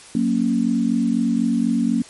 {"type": "chord", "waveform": "sine", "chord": "F# major", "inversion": "none", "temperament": "equal", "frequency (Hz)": [185, 233.1, 277.2], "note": ["F#3", "A#3", "C#4"], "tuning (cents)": [0, 0, 0], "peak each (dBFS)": [-24, -18, -22], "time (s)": [0.15, 2.02], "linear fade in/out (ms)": 2, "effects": ["white hiss -43 dBFS RMS until 2.09 s", "MP3 48 kbps"]}